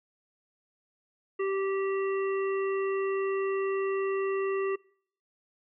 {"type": "harmonic tone", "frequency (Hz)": 389.2, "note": "G4", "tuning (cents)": -12, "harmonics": [1, 3, 5, 7], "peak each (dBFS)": [-27, -37, -41, -44], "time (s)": [1.39, 4.76], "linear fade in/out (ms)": 10, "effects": ["noise-tail reverb RT60 0.6 s tail -24 dB re dry"]}